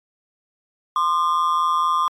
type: ring-modulated tone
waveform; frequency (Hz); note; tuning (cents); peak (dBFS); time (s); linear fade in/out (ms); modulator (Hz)
triangle; 1126; C#6; +27; -12; 0.96-2.08; 0; 82.2
effects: AAC 64 kbps